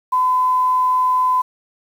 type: tone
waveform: sine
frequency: 1013 Hz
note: B5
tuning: 44 cents sharp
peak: -13 dBFS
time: 0.12-1.42 s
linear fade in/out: 10 ms
effects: 7-bit